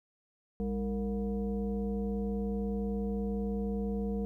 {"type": "tone with frequency modulation", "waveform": "sine", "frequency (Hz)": 201.9, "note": "G#3", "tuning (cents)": -49, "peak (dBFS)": -30, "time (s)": [0.6, 4.25], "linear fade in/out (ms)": 0, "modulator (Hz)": 259, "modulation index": 1, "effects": ["12-bit"]}